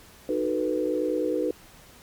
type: chord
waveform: sine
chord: B dominant seventh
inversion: first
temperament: just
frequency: 308.7 / 370.4 / 444.5 / 493.9 Hz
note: D#4 / F#4 / A4 / B4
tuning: -14 / +2 / +18 / 0 cents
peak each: -28 / -30 / -31 / -27 dBFS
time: 0.29-1.51 s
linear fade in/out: 2 ms
effects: pink hiss -51 dBFS RMS until 2.02 s + MP3 96 kbps